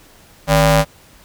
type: ring-modulated tone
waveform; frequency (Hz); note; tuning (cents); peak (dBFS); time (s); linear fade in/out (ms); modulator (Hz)
sawtooth; 210.9; G#3; +27; -3; 0.47-0.85; 50; 367
effects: pink hiss -47 dBFS RMS until 1.24 s